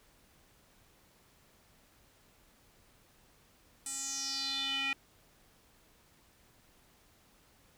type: tone with band-pass filter sweep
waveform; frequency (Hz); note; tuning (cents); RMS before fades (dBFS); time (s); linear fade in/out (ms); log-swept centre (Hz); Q
square; 272.3; C#4; -31; -36; 3.86-4.93; 2; 8600 to 2400; 5.4
effects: pink hiss -65 dBFS RMS until 7.77 s